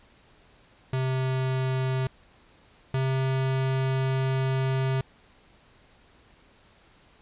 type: tone pair in turn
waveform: square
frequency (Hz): 130.81 / 132.41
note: C3 / C3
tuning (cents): 0 / +21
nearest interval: unison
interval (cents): 21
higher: second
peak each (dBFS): -25 / -24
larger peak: second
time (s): 0.93-2.07 / 2.94-5.01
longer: second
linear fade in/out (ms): 2
effects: pink hiss -58 dBFS RMS until 7.21 s + resampled to 8000 Hz